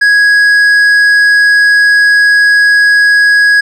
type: tone with tanh clipping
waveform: sine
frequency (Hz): 1661.2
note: G#6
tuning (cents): 0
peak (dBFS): -5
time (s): 0.01-3.61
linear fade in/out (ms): 10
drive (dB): 7
effects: none